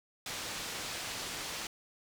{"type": "low-pass noise", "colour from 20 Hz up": "white", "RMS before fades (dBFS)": -40, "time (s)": [0.26, 1.67], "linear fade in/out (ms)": 2, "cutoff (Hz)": 6000, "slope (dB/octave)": 12, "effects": []}